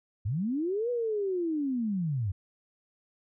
sine linear two-way sweep, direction up then down, 87.5 to 493.9 to 87.5 Hz, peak -27 dBFS, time 0.25-2.32 s, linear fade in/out 10 ms, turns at 0.9 s, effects none

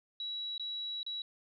sine tone with dropouts, 3900 Hz, B7, 23 cents flat, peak -36 dBFS, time 0.2-1.22 s, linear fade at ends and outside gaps 2 ms, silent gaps 0.58-0.596 / 1.031-1.064 s, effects none

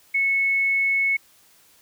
sine tone, 2200 Hz, C#7, 14 cents flat, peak -18 dBFS, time 0.14-1.17 s, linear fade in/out 10 ms, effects white hiss -56 dBFS RMS until 1.81 s

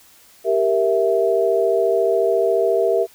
sine chord, E diminished, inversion first, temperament equal, 392 / 466.2 / 659.3 Hz, G4 / Bb4 / E5, 0 / 0 / 0 cents, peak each -19 dBFS, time 0.44-3.07 s, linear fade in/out 50 ms, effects white hiss -50 dBFS RMS until 3.14 s

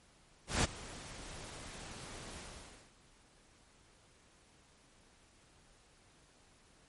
pink noise with ADSR envelope, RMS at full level -29 dBFS, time 0.47-2.94 s, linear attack 170 ms, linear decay 17 ms, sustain -19 dB, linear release 560 ms, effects pink hiss -65 dBFS RMS until 6.88 s + MP3 48 kbps

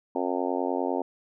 harmonic tone, 90 Hz, F#2, 47 cents flat, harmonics 3 / 4 / 5 / 6 / 7 / 8 / 9 / 10, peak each -31 / -32 / -33 / -34 / -34 / -35 / -36 / -36 dBFS, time 0.15-1.02 s, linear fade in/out 5 ms, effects none

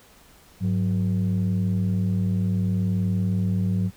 sine tone pair together, 102.12 / 182.8 Hz, G#2 / F#3, -29 / -21 cents, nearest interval minor seventh, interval 1008 cents, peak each -21 / -21 dBFS, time 0.6-3.91 s, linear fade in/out 50 ms, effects tanh soft clip ceiling -17 dBFS + pink hiss -53 dBFS RMS until 3.96 s

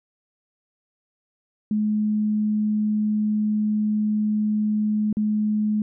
sine tone with dropouts, 212.3 Hz, G#3, 38 cents sharp, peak -19 dBFS, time 1.71-5.82 s, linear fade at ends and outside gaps 2 ms, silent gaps 5.128-5.169 s, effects none

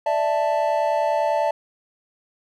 triangle chord, D suspended second, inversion none, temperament equal with one note detuned, 589.4 / 659.3 / 880 Hz, D5 / E5 / A5, +6 / 0 / 0 cents, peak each -21 dBFS, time 0.06-1.51 s, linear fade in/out 5 ms, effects none

